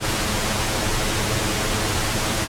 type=noise with comb filter; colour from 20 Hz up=pink; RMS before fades=-22 dBFS; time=0-2.48 s; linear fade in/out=50 ms; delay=9.3 ms; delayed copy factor=+0.55; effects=low-pass 10000 Hz 12 dB/octave